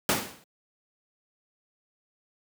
pink noise with exponential decay, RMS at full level -20 dBFS, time 0.09-0.44 s, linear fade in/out 1 ms, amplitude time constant 76 ms, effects high-pass 150 Hz 12 dB/octave

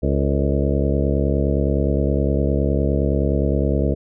harmonic tone with a mistuned harmonic, 69.7 Hz, C#2, 10 cents sharp, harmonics 1 / 2 / 3 / 4 / 5 / 6 / 7 / 8 / 9, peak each -20 / -23 / -25 / -26 / -27 / -28 / -28 / -29 / -30 dBFS, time 0.02-3.95 s, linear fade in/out 20 ms, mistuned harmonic 6, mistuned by +89 cents, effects none

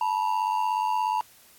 triangle ring-modulated tone, 924 Hz, A#5, 16 cents flat, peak -18 dBFS, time 0.01-1.21 s, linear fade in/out 0 ms, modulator 48.4 Hz, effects white hiss -55 dBFS RMS until 1.58 s + AAC 64 kbps

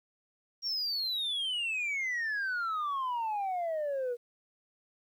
sine exponential sweep, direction down, 5630 to 471.4 Hz, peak -28 dBFS, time 0.62-4.17 s, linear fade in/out 50 ms, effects tanh soft clip ceiling -29 dBFS + 11-bit

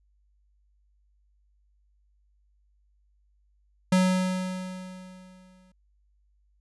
square tone with exponential decay, 185 Hz, F#3, in tune, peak -18 dBFS, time 3.92-5.72 s, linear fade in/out 5 ms, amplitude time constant 390 ms, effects added 50 Hz sine -63 dBFS peak until 6.6 s + resampled to 24000 Hz

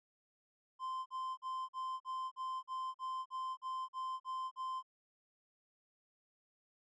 triangle tone bursts, 1039 Hz, C6, 12 cents flat, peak -36 dBFS, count 13, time 0.79-4.828 s, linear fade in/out 50 ms, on 270 ms, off 44 ms, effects resampled to 22050 Hz

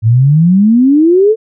sine exponential sweep, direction up, 106.7 to 454.5 Hz, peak -4 dBFS, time 0.02-1.36 s, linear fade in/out 50 ms, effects none

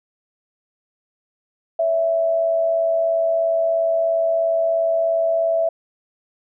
sine tone pair together, 563 / 660 Hz, C#5 / E5, +27 / +2 cents, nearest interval minor third, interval 275 cents, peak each -28 / -16 dBFS, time 1.79-5.69 s, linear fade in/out 5 ms, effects none

